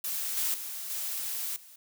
blue noise with level steps, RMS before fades -33 / -29 / -38 / -34 / -52 dBFS, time 0.04-1.76 s, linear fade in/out 5 ms, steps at 0.37 / 0.54 / 0.9 / 1.56 s, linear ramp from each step 2 ms, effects none

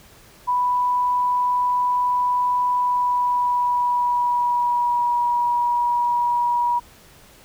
sine tone with pitch glide, 987.8 to 962.5 Hz, B5 to B5, 0 to -45 cents, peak -17 dBFS, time 0.47-6.8 s, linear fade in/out 20 ms, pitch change -45 cents, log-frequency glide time 2.75-5.15 s, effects pink hiss -49 dBFS RMS until 7.44 s

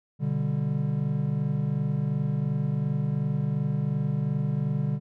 triangle chord, G major, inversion first, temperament equal with one note detuned, 123.47 / 146.24 / 196 Hz, B2 / D3 / G3, 0 / -7 / 0 cents, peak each -29 / -24 / -29 dBFS, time 0.19-5 s, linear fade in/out 50 ms, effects none

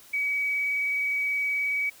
sine tone with vibrato, 2271 Hz, C#7, 41 cents sharp, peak -24 dBFS, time 0.13-1.9 s, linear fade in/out 10 ms, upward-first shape sine, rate 19 Hz, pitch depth 10 cents each way, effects white hiss -52 dBFS RMS until 2 s

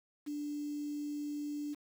sine tone with quantisation, 293.7 Hz, D4, in tune, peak -36 dBFS, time 0.26-1.75 s, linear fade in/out 20 ms, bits 9, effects none

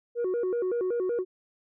sine tone with vibrato, 419.1 Hz, G#4, 16 cents sharp, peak -23 dBFS, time 0.15-1.25 s, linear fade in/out 50 ms, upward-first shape square, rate 5.3 Hz, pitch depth 220 cents each way, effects tanh soft clip ceiling -24 dBFS

